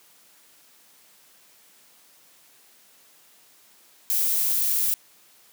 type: noise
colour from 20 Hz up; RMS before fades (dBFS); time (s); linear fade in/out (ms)
violet; -23; 4.1-4.94; 0
effects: white hiss -56 dBFS RMS until 5.52 s + high-pass 150 Hz 12 dB/octave